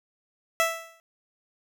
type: tone with exponential decay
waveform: 15% pulse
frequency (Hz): 659.3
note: E5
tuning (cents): 0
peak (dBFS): -12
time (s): 0.6-1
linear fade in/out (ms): 0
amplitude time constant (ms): 85
effects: none